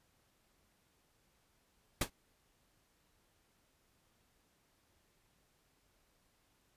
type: noise with exponential decay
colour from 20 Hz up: pink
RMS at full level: -26 dBFS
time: 2.01-2.1 s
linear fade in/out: 5 ms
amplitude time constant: 19 ms
effects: pink hiss -74 dBFS RMS until 6.76 s + resampled to 32000 Hz